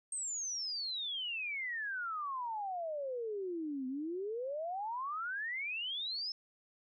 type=exponential two-way sweep; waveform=sine; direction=down then up; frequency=8540 to 252.6 to 5310 Hz; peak=-36 dBFS; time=0.12-6.32 s; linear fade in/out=2 ms; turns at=3.87 s; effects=none